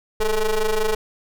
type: ring-modulated tone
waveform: 45% pulse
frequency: 213.4 Hz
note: G#3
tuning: 47 cents sharp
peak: -15 dBFS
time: 0.2-0.95 s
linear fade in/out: 5 ms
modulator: 226 Hz
effects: none